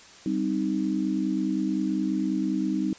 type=chord; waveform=sine; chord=C minor; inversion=second; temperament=equal; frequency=196 / 261.6 / 311.1 Hz; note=G3 / C4 / Eb4; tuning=0 / 0 / 0 cents; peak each=-28 / -29 / -27 dBFS; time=0.26-2.93 s; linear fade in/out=2 ms; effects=white hiss -49 dBFS RMS until 2.98 s + resampled to 16000 Hz